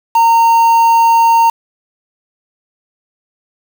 triangle tone with quantisation, 920 Hz, A#5, 23 cents flat, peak -4 dBFS, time 0.15-1.5 s, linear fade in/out 5 ms, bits 4, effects none

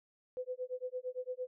sine tone with tremolo, 505 Hz, B4, 39 cents sharp, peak -34 dBFS, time 0.37-1.47 s, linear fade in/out 0 ms, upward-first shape sine, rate 8.8 Hz, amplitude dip 100%, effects none

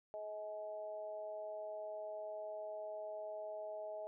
sine tone with amplitude modulation, 635 Hz, D#5, 35 cents sharp, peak -39 dBFS, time 0.14-4.07 s, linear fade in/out 0 ms, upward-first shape sine, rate 209 Hz, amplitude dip 75%, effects none

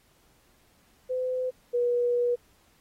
sine tone pair in turn, 509 / 484.1 Hz, C5 / B4, -48 / -35 cents, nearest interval minor second, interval 87 cents, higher first, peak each -26 / -22 dBFS, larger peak second, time 1.09-1.51 / 1.73-2.36 s, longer second, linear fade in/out 20 ms, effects pink hiss -64 dBFS RMS until 2.8 s + AAC 48 kbps

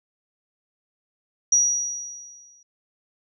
sine tone with exponential decay, 5780 Hz, F#8, 41 cents flat, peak -13 dBFS, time 1.52-2.63 s, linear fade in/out 5 ms, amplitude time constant 240 ms, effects none

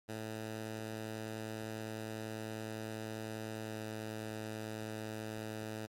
10% pulse tone with pitch glide, 110 to 109.18 Hz, A2 to A2, 0 to -13 cents, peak -32 dBFS, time 0.08-5.87 s, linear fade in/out 20 ms, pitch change -13 cents, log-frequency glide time 3.62-3.78 s, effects MP3 64 kbps

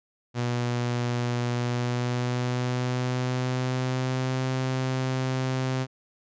sawtooth tone with pitch glide, 121.4 to 130.11 Hz, B2 to C3, -29 to -9 cents, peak -21 dBFS, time 0.34-5.87 s, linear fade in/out 50 ms, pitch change +120 cents, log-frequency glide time 1.54-4.46 s, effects resampled to 16000 Hz

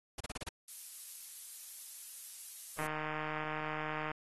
pink noise bursts, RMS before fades -41 dBFS, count 6, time 0.18-0.49 s, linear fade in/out 5 ms, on 25 ms, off 32 ms
violet noise, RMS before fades -44 dBFS, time 0.68-2.87 s, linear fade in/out 2 ms
click train, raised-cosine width 0.5 ms, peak -24 dBFS, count 205, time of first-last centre 2.79-4.115 s, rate 154 Hz
effects AAC 32 kbps

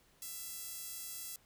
sawtooth tone with high-pass filter, 668 Hz, E5, 23 cents sharp, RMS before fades -45 dBFS, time 0.22-1.36 s, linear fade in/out 2 ms, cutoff 8000 Hz, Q 0.65, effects pink hiss -68 dBFS RMS until 1.45 s

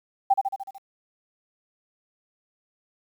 sine tone with echo, 784 Hz, G5, in tune, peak -14 dBFS, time 0.3-0.34 s, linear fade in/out 10 ms, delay 74 ms, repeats 6, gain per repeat -4 dB, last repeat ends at 0.784 s, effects 9-bit

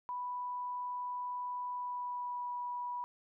sine tone with pitch glide, 987.8 to 977.6 Hz, B5 to B5, 0 to -18 cents, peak -36 dBFS, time 0.09-3.04 s, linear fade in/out 0 ms, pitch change -18 cents, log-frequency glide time 1.71-2.52 s, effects none

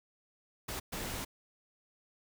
pink noise bursts at uneven times, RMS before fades -39 dBFS, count 2, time 0.68-0.8 / 0.92-1.25 s, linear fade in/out 10 ms, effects none

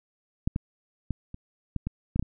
clicks, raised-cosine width 5 ms, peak -12 / -15 / -16 / -26 / -17 / -17 / -16 / -9 / -22 dBFS, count 9, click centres 0.475 / 0.561 / 1.107 / 1.344 / 1.763 / 1.87 / 2.16 / 2.195 / 2.226 s, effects none

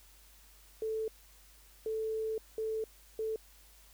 sine tone bursts at uneven times, 440 Hz, A4, in tune, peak -32 dBFS, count 4, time 0.82-1.08 / 1.86-2.38 / 2.58-2.84 / 3.19-3.36 s, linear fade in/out 2 ms, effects added 50 Hz sine -60 dBFS peak until 3.93 s + white hiss -61 dBFS RMS until 3.93 s

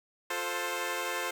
10% pulse chord, F major, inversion none, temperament equal with one note detuned, 352.7 / 440 / 523.3 Hz, F4 / A4 / C5, +17 / 0 / 0 cents, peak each -29 / -29 / -26 dBFS, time 0.3-1.31 s, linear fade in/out 5 ms, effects none

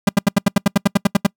45% pulse tone bursts, 200 Hz, G3, 35 cents sharp, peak -9 dBFS, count 13, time 0.07-1.267 s, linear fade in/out 5 ms, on 21 ms, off 77 ms, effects noise-tail reverb RT60 0.1 s tail -26 dB re dry

